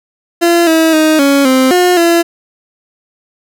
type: tone with pitch steps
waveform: 30% pulse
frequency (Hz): 341.6 / 322.7 / 312.3 / 279.3 / 260.6 / 358.9 / 338.9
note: F4 / E4 / D#4 / C#4 / C4 / F4 / E4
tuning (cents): -38 / -37 / +7 / +13 / -7 / +47 / +48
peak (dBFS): -4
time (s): 0.41-2.23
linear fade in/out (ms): 20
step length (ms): 260
effects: none